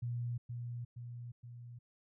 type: tone with echo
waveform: sine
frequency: 120 Hz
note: B2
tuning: 49 cents flat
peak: -35 dBFS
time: 0.02-0.38 s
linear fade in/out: 10 ms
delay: 470 ms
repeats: 3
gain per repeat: -4 dB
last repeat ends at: 1.79 s
effects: none